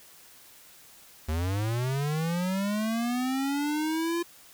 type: linear sweep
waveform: square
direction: up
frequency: 75 to 345.5 Hz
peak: -27 dBFS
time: 1.28-4.23 s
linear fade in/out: 10 ms
effects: white hiss -53 dBFS RMS until 4.53 s